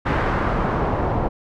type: noise with low-pass filter sweep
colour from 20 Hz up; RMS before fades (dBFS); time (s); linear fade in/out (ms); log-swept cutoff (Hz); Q
pink; -21; 0.05-1.29; 20; 1600 to 790; 1.3
effects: none